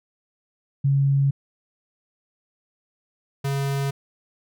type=tone pair in turn; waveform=sine / square; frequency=138.59 / 138.59 Hz; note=C#3 / C#3; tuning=0 / 0 cents; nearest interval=unison; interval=0 cents; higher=neither; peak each=-16 / -23 dBFS; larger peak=first; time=0.84-1.31 / 3.44-3.91 s; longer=neither; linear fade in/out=10 ms; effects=none